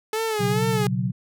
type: tone with vibrato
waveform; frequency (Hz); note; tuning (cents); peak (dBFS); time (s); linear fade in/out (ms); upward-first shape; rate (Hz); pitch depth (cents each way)
sawtooth; 428.8; A4; -45; -19; 0.13-0.87; 2; sine; 2.3; 86
type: chord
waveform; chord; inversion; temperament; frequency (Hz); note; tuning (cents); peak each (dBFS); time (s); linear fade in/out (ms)
sine; B suspended second; none; equal with one note detuned; 122.05 / 138.59 / 185; B2 / C#3 / F#3; -20 / 0 / 0; -25 / -27 / -25; 0.39-1.12; 20
effects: none